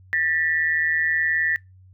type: tone pair together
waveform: sine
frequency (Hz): 1783 / 1942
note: A6 / B6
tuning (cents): +22 / -30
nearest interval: minor second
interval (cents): 148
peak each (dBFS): -21 / -23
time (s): 0.13-1.56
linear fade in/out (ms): 0
effects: noise-tail reverb RT60 0.2 s tail -25 dB re dry + added 93 Hz sine -47 dBFS peak until 1.93 s